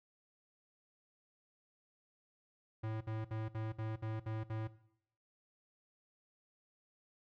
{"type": "tone bursts", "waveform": "square", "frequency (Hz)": 110, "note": "A2", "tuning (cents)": 0, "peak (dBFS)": -38, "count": 8, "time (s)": [2.83, 4.676], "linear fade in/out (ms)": 10, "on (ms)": 180, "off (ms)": 58, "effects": ["noise-tail reverb RT60 0.7 s tail -17 dB re dry", "low-pass 2000 Hz 12 dB/octave"]}